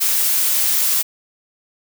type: noise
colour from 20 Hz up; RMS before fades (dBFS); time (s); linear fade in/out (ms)
blue; -17; 0-1.03; 20
effects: none